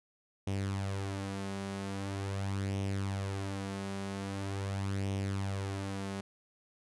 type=tone with flanger; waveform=sawtooth; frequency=98 Hz; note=G2; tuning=in tune; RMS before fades=-36 dBFS; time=0.47-6.21 s; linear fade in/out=5 ms; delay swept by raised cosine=0.33 to 4.93 ms; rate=0.43 Hz; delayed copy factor=+0.55; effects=resampled to 24000 Hz